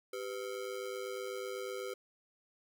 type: ring-modulated tone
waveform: square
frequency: 445.2 Hz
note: A4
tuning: 20 cents sharp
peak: -36 dBFS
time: 0.13-1.94 s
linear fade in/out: 5 ms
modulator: 54 Hz
effects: none